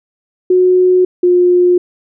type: tone pair in turn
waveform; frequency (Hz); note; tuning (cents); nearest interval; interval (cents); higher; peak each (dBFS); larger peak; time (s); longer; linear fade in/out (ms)
sine; 365.9 / 356.9; F#4 / F4; -19 / +38; unison; 43; first; -6; neither; 0.5-1.05 / 1.23-1.78; neither; 5
effects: none

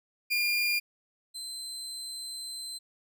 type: tone pair in turn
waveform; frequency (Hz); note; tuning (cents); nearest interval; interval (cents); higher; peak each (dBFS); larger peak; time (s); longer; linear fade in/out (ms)
30% pulse; 2408 / 4084; D7 / C8; +43 / -43; major sixth; 914; second; -23 / -34; first; 0.3-0.8 / 1.34-2.79; second; 20
effects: none

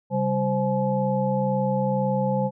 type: tone cluster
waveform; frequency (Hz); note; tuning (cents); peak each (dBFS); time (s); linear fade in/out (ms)
sine; 135.2 / 197.2 / 523 / 854; C#3 / G3 / C5 / G#5; -43 / +11 / -1 / +48; -27 / -25 / -25 / -28; 0.1-2.51; 50
effects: none

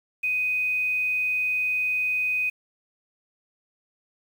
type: tone with quantisation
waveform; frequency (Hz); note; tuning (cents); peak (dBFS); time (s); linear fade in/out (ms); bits
sine; 2500; D#7; +8; -22; 0.23-2.5; 10; 8
effects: none

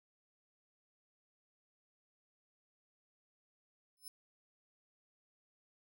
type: tone with exponential growth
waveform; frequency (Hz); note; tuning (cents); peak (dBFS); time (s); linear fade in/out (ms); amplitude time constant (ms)
5% pulse; 5250; E8; -8; -36; 3.97-4.08; 1; 22
effects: none

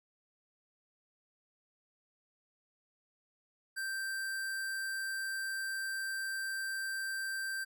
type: tone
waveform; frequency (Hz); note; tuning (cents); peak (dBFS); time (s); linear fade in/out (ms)
square; 1568; G6; 0; -36; 3.76-7.65; 20
effects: none

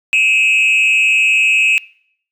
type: tone with frequency modulation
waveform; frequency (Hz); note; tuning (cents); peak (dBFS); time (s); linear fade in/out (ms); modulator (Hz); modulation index
sine; 2572; E7; -43; -7; 0.13-1.78; 0; 204; 0.66
effects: noise-tail reverb RT60 0.6 s tail -23 dB re dry + tanh soft clip ceiling -8 dBFS

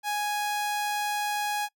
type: tone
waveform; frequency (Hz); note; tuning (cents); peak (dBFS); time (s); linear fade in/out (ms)
sawtooth; 830.6; G#5; 0; -23; 0.03-1.69; 50
effects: noise-tail reverb RT60 0.1 s tail -24 dB re dry

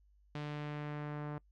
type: tone with low-pass filter sweep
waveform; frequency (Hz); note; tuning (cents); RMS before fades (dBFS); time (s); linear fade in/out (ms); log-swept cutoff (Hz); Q
sawtooth; 148.3; D3; +17; -41; 0.35-1.38; 2; 3700 to 1300; 1.1
effects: noise-tail reverb RT60 0.1 s tail -24 dB re dry + added 50 Hz sine -64 dBFS peak until 1.51 s

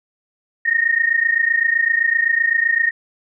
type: tone pair together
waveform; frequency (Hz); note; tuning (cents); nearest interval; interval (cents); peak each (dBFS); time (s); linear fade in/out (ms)
sine; 1836.9 / 1864.7; A#6 / A#6; -26 / 0; unison; 26; -17; 0.65-2.91; 10
effects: none

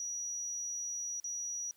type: tone with dropouts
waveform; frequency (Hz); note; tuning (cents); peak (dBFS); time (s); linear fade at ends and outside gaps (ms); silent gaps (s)
sine; 5810; F#8; -32; -36; 0-1.71; 1; 1.2-1.242
effects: white hiss -68 dBFS RMS until 1.76 s

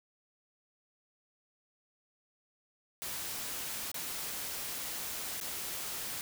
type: noise with dropouts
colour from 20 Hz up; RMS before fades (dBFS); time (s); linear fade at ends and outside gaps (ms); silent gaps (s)
white; -39; 3.02-6.21; 0; 3.916-3.943 / 5.401-5.412
effects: none

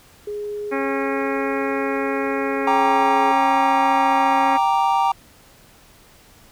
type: tone with pitch glide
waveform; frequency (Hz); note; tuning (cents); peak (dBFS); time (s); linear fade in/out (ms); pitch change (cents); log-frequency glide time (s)
sine; 415.3 to 421.1; G#4 to G#4; 0 to +24; -25; 0.27-3.32; 5; +24; 0.74-1.18
type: harmonic tone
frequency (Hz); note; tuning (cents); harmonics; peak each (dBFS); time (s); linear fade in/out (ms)
272.9; C#4; -27; 1 / 2 / 3 / 4 / 5 / 6 / 7 / 8 / 9; -25 / -28 / -30 / -31 / -32 / -33 / -33 / -34 / -35; 0.71-4.58; 20
type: chord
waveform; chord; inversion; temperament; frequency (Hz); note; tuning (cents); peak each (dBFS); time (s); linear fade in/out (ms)
triangle; G minor; none; equal; 784 / 932.3 / 1174.7; G5 / Bb5 / D6; 0 / 0 / 0; -17 / -17 / -22; 2.67-5.12; 5
effects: pink hiss -50 dBFS RMS until 6.51 s

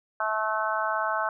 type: harmonic tone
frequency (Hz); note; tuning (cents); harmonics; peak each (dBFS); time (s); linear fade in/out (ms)
217; A3; -24; 3 / 4 / 5 / 6 / 7; -31 / -31 / -31 / -31 / -31; 0.2-1.29; 2
effects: none

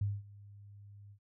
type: tone with ADSR envelope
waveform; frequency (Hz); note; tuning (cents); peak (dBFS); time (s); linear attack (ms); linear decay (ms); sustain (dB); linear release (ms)
sine; 101.4; G#2; -41; -29; 0.01-1.19; 5; 210; -22; 77
effects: noise-tail reverb RT60 0.1 s tail -25 dB re dry

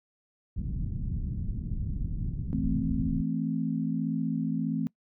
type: low-pass noise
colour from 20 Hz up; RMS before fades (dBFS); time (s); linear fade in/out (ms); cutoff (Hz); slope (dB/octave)
pink; -32; 0.56-3.22; 10; 200; 24
type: chord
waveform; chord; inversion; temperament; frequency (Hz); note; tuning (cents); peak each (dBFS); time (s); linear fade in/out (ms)
sine; A minor; second; equal; 164.81 / 220 / 261.6; E3 / A3 / C4; 0 / 0 / 0; -31; 2.53-4.87; 0
effects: noise-tail reverb RT60 0.1 s tail -23 dB re dry

